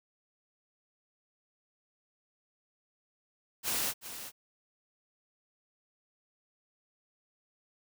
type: noise with echo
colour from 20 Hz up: white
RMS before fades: -32 dBFS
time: 3.63-3.94 s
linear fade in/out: 50 ms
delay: 380 ms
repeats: 1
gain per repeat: -11 dB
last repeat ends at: 4.32 s
effects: none